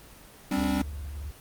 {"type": "chord", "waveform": "square", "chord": "G suspended fourth", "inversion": "none", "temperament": "equal with one note detuned", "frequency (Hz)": [196, 261.6, 288.3], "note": ["G3", "C4", "D4"], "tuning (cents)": [0, 0, -32], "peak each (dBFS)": -30, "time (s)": [0.51, 0.82], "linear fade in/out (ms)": 5}
{"type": "tone with vibrato", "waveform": "sine", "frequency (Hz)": 71.7, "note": "D2", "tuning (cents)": -41, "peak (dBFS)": -33, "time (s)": [0.57, 1.31], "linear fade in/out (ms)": 5, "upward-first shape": "sine", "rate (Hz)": 19, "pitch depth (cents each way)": 200}
{"effects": ["pink hiss -50 dBFS RMS until 1.4 s", "Opus 24 kbps"]}